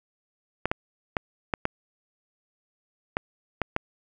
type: clicks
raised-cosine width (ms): 0.5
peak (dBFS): -9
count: 8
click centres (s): 0.656 / 0.715 / 1.168 / 1.538 / 1.654 / 3.169 / 3.617 / 3.764
effects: none